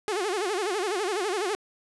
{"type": "tone with vibrato", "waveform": "sawtooth", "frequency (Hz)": 392, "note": "G4", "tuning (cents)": 0, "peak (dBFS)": -22, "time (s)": [0.08, 1.55], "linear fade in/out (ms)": 0, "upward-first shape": "sine", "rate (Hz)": 12, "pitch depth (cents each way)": 190, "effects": ["resampled to 24000 Hz", "9-bit"]}